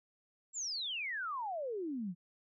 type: exponential sweep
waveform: sine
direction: down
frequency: 7700 to 165.1 Hz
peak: -36 dBFS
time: 0.53-2.15 s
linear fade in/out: 50 ms
effects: none